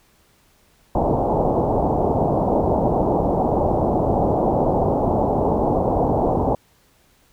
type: low-pass noise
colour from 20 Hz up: white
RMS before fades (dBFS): -19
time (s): 0.95-6.55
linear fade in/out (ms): 2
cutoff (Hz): 860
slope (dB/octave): 48
effects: pink hiss -58 dBFS RMS until 7.32 s